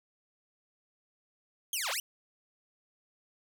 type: linear two-way sweep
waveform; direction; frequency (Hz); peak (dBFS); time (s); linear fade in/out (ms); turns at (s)
10% pulse; down then up; 3322 to 486.3 to 3090; -23; 1.73-2; 2; 1.9
effects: none